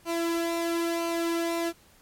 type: tone with flanger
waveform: sawtooth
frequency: 336.3 Hz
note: E4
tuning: 35 cents sharp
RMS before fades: -28 dBFS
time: 0.05-1.73 s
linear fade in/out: 50 ms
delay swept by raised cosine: 0.55 to 2.35 ms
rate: 1 Hz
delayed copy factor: -0.55
effects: pink hiss -58 dBFS RMS until 2.01 s + MP3 64 kbps